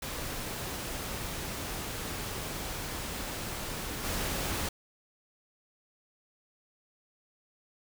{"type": "noise with level steps", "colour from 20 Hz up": "pink", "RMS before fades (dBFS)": [-37, -33], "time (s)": [0.02, 4.69], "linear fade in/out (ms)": 5, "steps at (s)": 4.03, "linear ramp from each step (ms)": 20, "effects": []}